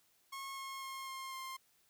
sawtooth tone with pitch steps, 1088 / 1079.9 / 1071.8 / 1063.8 / 1055.8 Hz, C#6 / C#6 / C6 / C6 / C6, -33 / -46 / +41 / +28 / +15 cents, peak -39 dBFS, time 0.32-1.57 s, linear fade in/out 10 ms, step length 250 ms, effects white hiss -72 dBFS RMS until 1.89 s

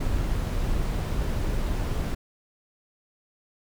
brown noise, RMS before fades -26 dBFS, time 0-2.15 s, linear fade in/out 10 ms, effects none

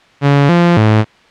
sawtooth tone with pitch steps, 141.7 / 172.9 / 108.3 Hz, C#3 / F3 / A2, +38 / -17 / -27 cents, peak -3 dBFS, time 0.21-1.05 s, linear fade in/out 50 ms, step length 280 ms, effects white hiss -46 dBFS RMS until 1.3 s + low-pass 3000 Hz 12 dB/octave

